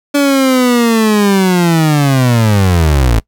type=linear sweep; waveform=30% pulse; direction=down; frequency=288.3 to 52.3 Hz; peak=-5 dBFS; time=0.14-3.2 s; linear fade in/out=10 ms; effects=noise-tail reverb RT60 0.1 s tail -23 dB re dry